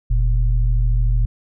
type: tone pair together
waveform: sine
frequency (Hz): 43.33 / 116.54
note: F1 / A#2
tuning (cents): -13 / 0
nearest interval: octave + perfect fourth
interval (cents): 1713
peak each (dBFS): -14 / -21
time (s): 0.1-1.26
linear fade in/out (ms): 10
effects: none